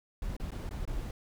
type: noise with dropouts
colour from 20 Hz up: brown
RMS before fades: -36 dBFS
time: 0.22-1.11 s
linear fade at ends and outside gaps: 2 ms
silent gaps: 0.366-0.398 / 0.507-0.517 / 0.692-0.709 / 0.853-0.875 s
effects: none